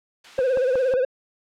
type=noise; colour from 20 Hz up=blue; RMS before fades=-34 dBFS; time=0.24-0.94 s; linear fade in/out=5 ms
type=tone with vibrato; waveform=triangle; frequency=515 Hz; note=C5; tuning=28 cents flat; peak=-16 dBFS; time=0.38-1.05 s; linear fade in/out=5 ms; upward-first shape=sine; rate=17 Hz; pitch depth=83 cents each way
type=click train; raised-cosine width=1 ms; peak=-18 dBFS; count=4; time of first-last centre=0.39-0.938 s; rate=5.47 Hz
effects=low-pass 3000 Hz 12 dB/octave